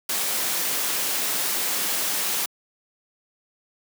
white noise, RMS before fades -25 dBFS, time 0.09-2.46 s, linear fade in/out 5 ms, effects high-pass 200 Hz 12 dB/octave

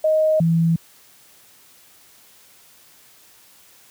sine tone pair in turn, 625 / 165.54 Hz, D#5 / E3, +8 / +8 cents, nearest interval octave + major seventh, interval 2300 cents, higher first, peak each -14 dBFS, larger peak neither, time 0.04-0.4 / 0.4-0.76 s, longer neither, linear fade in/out 5 ms, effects white hiss -51 dBFS RMS until 3.9 s + high-pass 60 Hz 12 dB/octave

